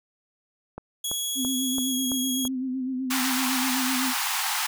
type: click train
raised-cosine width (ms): 1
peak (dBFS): -21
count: 6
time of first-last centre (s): 0.78-2.452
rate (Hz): 2.99
type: tone with pitch glide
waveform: 15% pulse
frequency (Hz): 3341 to 3310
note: G#7 to G#7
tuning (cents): +10 to -6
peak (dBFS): -20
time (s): 1.04-2.48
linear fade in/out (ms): 5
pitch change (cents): -16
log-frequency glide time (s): 1.87-1.96
type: tone with vibrato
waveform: sine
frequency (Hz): 258.8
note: C4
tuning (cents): -19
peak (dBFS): -26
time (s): 1.35-4.14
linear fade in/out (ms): 50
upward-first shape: sine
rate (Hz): 7.9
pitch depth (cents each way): 47
type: high-pass noise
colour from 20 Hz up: pink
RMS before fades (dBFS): -27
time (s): 3.1-4.67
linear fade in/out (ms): 10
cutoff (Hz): 750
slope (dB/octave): 96
effects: none